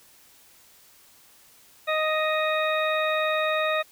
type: harmonic tone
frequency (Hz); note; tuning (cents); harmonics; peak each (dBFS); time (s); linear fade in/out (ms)
623; D#5; +2; 1 / 2 / 3 / 4 / 6; -25 / -28 / -30 / -31 / -33; 1.87-3.83; 20
effects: white hiss -55 dBFS RMS until 3.91 s